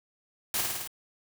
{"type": "noise with echo", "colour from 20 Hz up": "white", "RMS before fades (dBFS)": -29, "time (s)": [0.54, 0.61], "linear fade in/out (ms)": 2, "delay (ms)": 53, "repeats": 5, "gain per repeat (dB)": -2, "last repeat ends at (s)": 0.875, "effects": []}